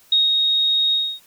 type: tone with ADSR envelope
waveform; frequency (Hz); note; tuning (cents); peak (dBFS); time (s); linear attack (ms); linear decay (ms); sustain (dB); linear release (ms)
sine; 3745; A#7; +7; -12; 0.12-1.2; 4; 170; -3; 270
effects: white hiss -53 dBFS RMS until 1.26 s